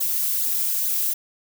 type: noise with flanger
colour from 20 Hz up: violet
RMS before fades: -23 dBFS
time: 0-1.14 s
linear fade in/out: 10 ms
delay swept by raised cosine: 0.35 to 4.55 ms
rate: 2.3 Hz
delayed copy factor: -0.7
effects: none